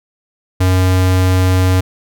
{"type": "tone", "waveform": "square", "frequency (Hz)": 92.5, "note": "F#2", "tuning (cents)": 0, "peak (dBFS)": -10, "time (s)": [0.6, 1.81], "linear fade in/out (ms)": 10, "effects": []}